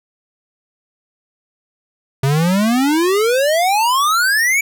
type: exponential sweep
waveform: square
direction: up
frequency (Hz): 131.5 to 2323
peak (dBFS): -13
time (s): 2.23-4.61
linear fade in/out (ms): 5
effects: none